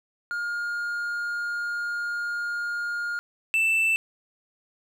triangle tone pair in turn, 1418 / 2656 Hz, F6 / E7, +26 / +12 cents, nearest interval major seventh, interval 1086 cents, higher second, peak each -25 / -18 dBFS, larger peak second, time 0.31-3.19 / 3.54-3.96 s, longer first, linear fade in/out 0 ms, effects none

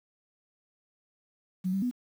sine tone with pitch steps, 184.9 / 193.6 / 247 Hz, F#3 / G3 / B3, -1 / -21 / 0 cents, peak -26 dBFS, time 1.64-1.913 s, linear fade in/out 20 ms, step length 91 ms, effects 9-bit

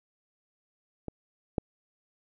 clicks, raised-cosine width 2 ms, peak -22 / -13 dBFS, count 2, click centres 1.083 / 1.582 s, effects none

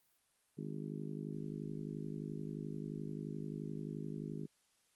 harmonic tone, 51.5 Hz, G#1, 14 cents flat, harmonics 3 / 4 / 5 / 6 / 7 / 8, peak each -44 / -46 / -48 / -50 / -51 / -52 dBFS, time 0.57-4.47 s, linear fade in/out 20 ms, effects white hiss -75 dBFS RMS until 4.95 s + Opus 32 kbps

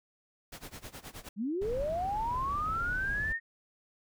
pink noise with tremolo, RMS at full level -43 dBFS, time 0.52-1.29 s, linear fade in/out 5 ms, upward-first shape sine, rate 9.5 Hz, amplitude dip 90%
sine linear sweep, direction up, 185.8 to 1864.7 Hz, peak -30 dBFS, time 1.36-3.4 s, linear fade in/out 50 ms
brown noise, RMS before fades -40 dBFS, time 1.61-3.33 s, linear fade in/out 10 ms
effects none

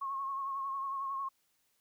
sine tone with vibrato, 1089 Hz, C#6, 31 cents flat, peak -34 dBFS, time 0.01-1.29 s, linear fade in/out 10 ms, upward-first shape triangle, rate 11 Hz, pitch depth 47 cents each way, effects white hiss -75 dBFS RMS until 1.8 s

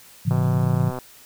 sine chord, A major, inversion none, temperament equal with one note detuned, 110 / 138.59 / 169.15 Hz, A2 / C#3 / E3, 0 / 0 / +45 cents, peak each -22 dBFS, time 0.25-0.91 s, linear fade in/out 20 ms
click train, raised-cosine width 1 ms, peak -17 dBFS, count 87, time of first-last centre 0.31-0.987 s, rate 127 Hz
effects white hiss -48 dBFS RMS until 1.25 s

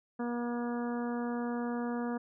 harmonic tone, 239.4 Hz, A#3, 46 cents sharp, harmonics 1 / 2 / 3 / 4 / 5 / 6 / 7, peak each -33 / -39 / -43 / -45 / -47 / -49 / -50 dBFS, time 0.19-2.18 s, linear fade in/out 10 ms, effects none

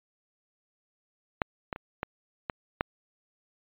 clicks, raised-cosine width 0.5 ms, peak -9 / -17 / -24 / -15 / -15 / -9 dBFS, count 6, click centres 1.418 / 1.728 / 1.761 / 2.031 / 2.498 / 2.809 s, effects resampled to 8000 Hz

